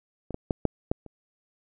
clicks, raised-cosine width 2 ms, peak -22 / -18 / -11 / -8 / -10 / -30 dBFS, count 6, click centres 0.307 / 0.344 / 0.508 / 0.653 / 0.915 / 1.063 s, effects none

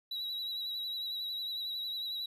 triangle tone with vibrato, 3896 Hz, B7, 24 cents flat, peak -34 dBFS, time 0.11-2.26 s, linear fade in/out 5 ms, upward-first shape sine, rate 11 Hz, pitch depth 35 cents each way, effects none

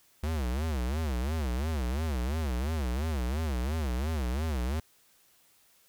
square tone with vibrato, 70 Hz, C#2, 18 cents sharp, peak -29 dBFS, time 0.23-4.8 s, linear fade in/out 5 ms, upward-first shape sine, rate 2.9 Hz, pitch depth 260 cents each way, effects white hiss -64 dBFS RMS until 5.88 s

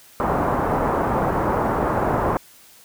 white low-pass noise, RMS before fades -21 dBFS, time 0.2-2.37 s, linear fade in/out 0 ms, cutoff 1100 Hz, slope 24 dB/octave, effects white hiss -49 dBFS RMS until 2.84 s

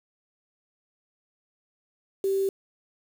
sine tone with quantisation, 388.9 Hz, G4, 14 cents flat, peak -22 dBFS, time 2.24-2.49 s, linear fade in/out 2 ms, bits 7, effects none

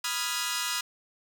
10% pulse chord, F half-diminished seventh, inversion second, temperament equal, 987.8 / 1244.5 / 1396.9 / 1661.2 Hz, Cb6 / Eb6 / F6 / Ab6, 0 / 0 / 0 / 0 cents, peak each -26 dBFS, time 0.04-0.81 s, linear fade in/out 5 ms, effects none

